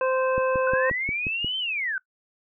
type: harmonic tone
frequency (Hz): 520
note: C5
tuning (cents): -11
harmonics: 1 / 2 / 3 / 5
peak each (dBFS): -22 / -28 / -32 / -36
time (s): 0.01-0.9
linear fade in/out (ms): 2
type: click train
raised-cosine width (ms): 3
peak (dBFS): -19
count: 7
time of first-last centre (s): 0.38-1.446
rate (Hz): 5.63
type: linear two-way sweep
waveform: sine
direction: up then down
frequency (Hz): 1474 to 3124 to 1474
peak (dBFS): -25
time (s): 0.67-1.98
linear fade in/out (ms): 2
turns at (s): 1.58
effects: noise-tail reverb RT60 0.1 s tail -21 dB re dry